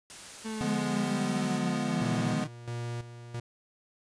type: noise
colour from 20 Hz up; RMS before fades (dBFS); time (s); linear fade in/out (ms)
white; -45; 0.1-1.58; 0
type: linear sweep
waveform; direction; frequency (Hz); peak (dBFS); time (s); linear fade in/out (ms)
35% pulse; down; 222 to 151.9; -32; 0.44-2.48; 20
type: chord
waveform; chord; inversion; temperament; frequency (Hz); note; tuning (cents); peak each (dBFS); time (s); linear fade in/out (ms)
square; D diminished seventh; none; equal; 146.83 / 174.61 / 207.7 / 246.9; D3 / F3 / Ab3 / Cb4; 0 / 0 / 0 / 0; -37 / -38 / -34 / -33; 0.61-2.44; 0
type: tone with tremolo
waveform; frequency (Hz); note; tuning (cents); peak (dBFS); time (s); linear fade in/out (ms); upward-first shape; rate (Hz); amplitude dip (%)
45% pulse; 119; A#2; +36; -33; 2.01-3.4; 5; square; 1.5; 70
effects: resampled to 22050 Hz